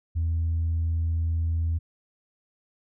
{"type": "tone", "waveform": "sine", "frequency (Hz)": 82.3, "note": "E2", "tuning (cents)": -2, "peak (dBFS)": -21, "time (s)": [0.15, 1.79], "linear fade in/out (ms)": 20, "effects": ["tanh soft clip ceiling -20 dBFS"]}